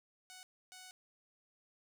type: tone bursts at uneven times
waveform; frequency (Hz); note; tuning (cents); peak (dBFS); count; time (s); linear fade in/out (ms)
5% pulse; 741; F#5; +2; -40; 2; 0.3-0.43 / 0.72-0.91; 0
effects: none